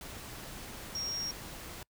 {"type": "tone in noise", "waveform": "sine", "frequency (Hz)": 5588, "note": "F8", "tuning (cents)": 0, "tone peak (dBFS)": -34, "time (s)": [0.95, 1.31], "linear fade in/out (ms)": 2, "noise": "pink", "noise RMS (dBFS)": -45, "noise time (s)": [0.01, 1.83], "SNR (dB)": 8, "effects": ["noise-tail reverb RT60 0.1 s tail -25 dB re dry"]}